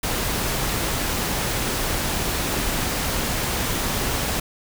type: noise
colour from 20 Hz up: pink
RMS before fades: -24 dBFS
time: 0.03-4.4 s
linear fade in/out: 5 ms
effects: none